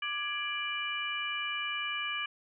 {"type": "harmonic tone with a mistuned harmonic", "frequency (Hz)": 590, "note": "D5", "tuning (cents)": 8, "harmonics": [2, 3, 4, 5], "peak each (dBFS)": [-39, -39, -36, -37], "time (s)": [0.02, 2.26], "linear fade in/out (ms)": 5, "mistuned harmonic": 3, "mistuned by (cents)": -100, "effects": []}